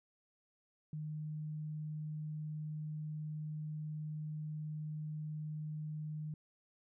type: tone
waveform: sine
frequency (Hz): 153.1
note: D#3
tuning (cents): -28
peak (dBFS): -39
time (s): 0.93-6.34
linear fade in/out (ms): 2
effects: none